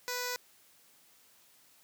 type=tone with notch filter; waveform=5% pulse; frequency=493.9 Hz; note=B4; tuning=in tune; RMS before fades=-36 dBFS; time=0.08-0.36 s; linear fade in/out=0 ms; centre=3100 Hz; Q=1.7; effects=white hiss -63 dBFS RMS until 1.83 s + high-pass 100 Hz 12 dB/octave